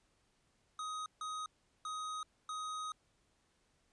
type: tone bursts at uneven times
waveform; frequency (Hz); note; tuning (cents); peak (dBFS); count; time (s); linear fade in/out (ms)
square; 1255; D#6; +15; -40; 4; 0.79-1.06 / 1.21-1.46 / 1.85-2.23 / 2.49-2.92; 2
effects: pink hiss -75 dBFS RMS until 3.92 s + resampled to 22050 Hz